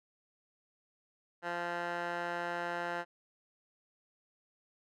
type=tone with band-pass filter; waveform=15% pulse; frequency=173.2 Hz; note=F3; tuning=14 cents flat; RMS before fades=-37 dBFS; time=1.42-3.05 s; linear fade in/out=50 ms; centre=1200 Hz; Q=2.2; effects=none